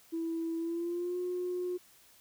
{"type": "tone with pitch glide", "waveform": "sine", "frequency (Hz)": [329.6, 359.4], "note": ["E4", "F4"], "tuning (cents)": [0, 50], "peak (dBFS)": -31, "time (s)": [0.12, 1.78], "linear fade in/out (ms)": 20, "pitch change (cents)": 150, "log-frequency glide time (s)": [0.58, 1.18], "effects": ["tanh soft clip ceiling -27 dBFS", "white hiss -61 dBFS RMS until 2.2 s"]}